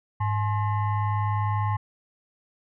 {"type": "tone with frequency modulation", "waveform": "sine", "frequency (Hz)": 103.83, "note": "G#2", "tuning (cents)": 0, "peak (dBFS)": -22, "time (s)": [0.2, 1.77], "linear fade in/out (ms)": 10, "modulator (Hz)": 957, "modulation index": 0.81, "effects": []}